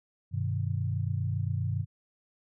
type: chord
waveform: sine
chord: G augmented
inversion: none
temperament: equal with one note detuned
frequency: 98 / 125.48 / 155.56 Hz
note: G2 / B2 / D#3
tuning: 0 / +28 / 0 cents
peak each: -30 / -32 / -35 dBFS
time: 0.31-1.86 s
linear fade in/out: 50 ms
effects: none